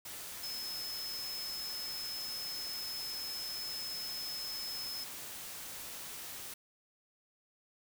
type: tone in noise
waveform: sine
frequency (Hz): 5190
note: E8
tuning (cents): -28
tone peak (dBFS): -39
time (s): 0.43-5.04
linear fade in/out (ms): 5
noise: white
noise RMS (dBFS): -45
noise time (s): 0.05-6.54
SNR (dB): +3
effects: none